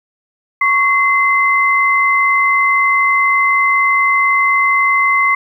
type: tone pair together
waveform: sine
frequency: 1108.7 / 2061 Hz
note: C#6 / C7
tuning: 0 / -27 cents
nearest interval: major seventh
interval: 1073 cents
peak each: -13 / -12 dBFS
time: 0.61-5.35 s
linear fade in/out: 5 ms
effects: 8-bit